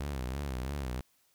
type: tone with vibrato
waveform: sawtooth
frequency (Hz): 66.9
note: C2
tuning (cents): +39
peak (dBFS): -30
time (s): 0-1.01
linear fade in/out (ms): 5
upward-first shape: sine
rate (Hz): 3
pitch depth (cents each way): 140
effects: white hiss -70 dBFS RMS until 1.34 s